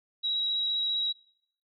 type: tone with vibrato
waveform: sine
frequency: 3859 Hz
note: B7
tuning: 41 cents flat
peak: -26 dBFS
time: 0.23-1.13 s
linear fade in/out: 20 ms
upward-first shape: square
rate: 15 Hz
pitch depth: 11 cents each way
effects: noise-tail reverb RT60 0.7 s tail -24 dB re dry